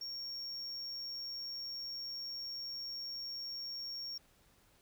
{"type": "tone", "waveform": "triangle", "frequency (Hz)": 5530, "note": "F8", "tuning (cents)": -18, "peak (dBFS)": -39, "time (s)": [0.01, 4.18], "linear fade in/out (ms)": 5, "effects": ["pink hiss -68 dBFS RMS until 4.81 s"]}